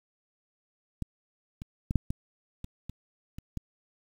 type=clicks; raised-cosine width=5 ms; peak=-19 / -27 / -17 / -10 / -18 / -26 / -26 / -28 / -21 dBFS; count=9; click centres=1.023 / 1.619 / 1.909 / 1.957 / 2.105 / 2.644 / 2.896 / 3.385 / 3.573 s; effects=8-bit